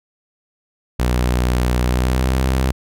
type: tone with pitch glide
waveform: sawtooth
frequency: 61.5 to 65.04 Hz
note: B1 to C2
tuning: -7 to -10 cents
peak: -11 dBFS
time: 0.99-2.72 s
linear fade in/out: 10 ms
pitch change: +97 cents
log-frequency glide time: 1.84-2.4 s
effects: none